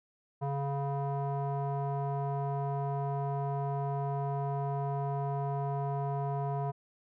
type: tone with low-pass filter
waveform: square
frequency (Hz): 140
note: C#3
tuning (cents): +18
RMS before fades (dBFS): -33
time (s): 0.41-6.72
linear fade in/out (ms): 20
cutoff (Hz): 850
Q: 7.1
effects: none